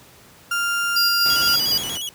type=tone; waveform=35% pulse; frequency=1396.9 Hz; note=F6; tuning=in tune; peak=-18 dBFS; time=0.51-1.56 s; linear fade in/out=5 ms
type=tone with tremolo; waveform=square; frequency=4832 Hz; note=D8; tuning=48 cents sharp; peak=-17 dBFS; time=0.96-1.78 s; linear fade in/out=5 ms; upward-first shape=square; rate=4 Hz; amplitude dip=30%
type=noise; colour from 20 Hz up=pink; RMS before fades=-32 dBFS; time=1.25-1.98 s; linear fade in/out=10 ms
type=tone with vibrato; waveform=sawtooth; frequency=3136 Hz; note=G7; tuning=in tune; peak=-23 dBFS; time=1.3-2.09 s; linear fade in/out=0 ms; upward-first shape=square; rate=8.4 Hz; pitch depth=99 cents each way
effects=pink hiss -48 dBFS RMS until 2.14 s + high-pass 80 Hz 12 dB/octave